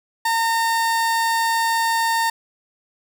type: tone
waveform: 30% pulse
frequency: 913 Hz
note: A#5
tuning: 36 cents flat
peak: -15 dBFS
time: 0.25-2.3 s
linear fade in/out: 5 ms
effects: none